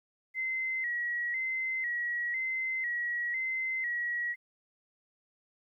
sine tone with vibrato, 1988 Hz, B6, 11 cents sharp, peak -30 dBFS, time 0.34-4.36 s, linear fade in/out 50 ms, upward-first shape square, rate 1 Hz, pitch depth 65 cents each way, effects 12-bit

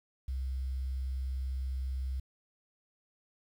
sine tone, 65.41 Hz, C2, in tune, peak -32 dBFS, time 0.28-2.2 s, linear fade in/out 5 ms, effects 10-bit

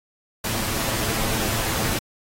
pink noise with comb filter, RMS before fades -25 dBFS, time 0.44-1.99 s, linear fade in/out 5 ms, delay 9 ms, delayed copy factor +0.5, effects AAC 48 kbps

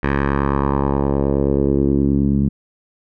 10% pulse tone with low-pass filter sweep, 69.5 Hz, C#2, 5 cents sharp, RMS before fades -17 dBFS, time 0.03-2.49 s, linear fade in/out 5 ms, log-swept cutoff 1900 to 200 Hz, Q 2.2, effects none

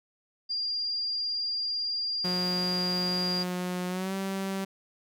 sine tone, 4794 Hz, D8, 35 cents sharp, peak -28 dBFS, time 0.49-3.44 s, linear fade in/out 20 ms
sawtooth tone with pitch glide, 180.4 to 193.35 Hz, F#3 to G3, -44 to -24 cents, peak -26 dBFS, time 2.24-4.65 s, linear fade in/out 10 ms, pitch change +120 cents, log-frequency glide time 3.88-4.14 s
effects none

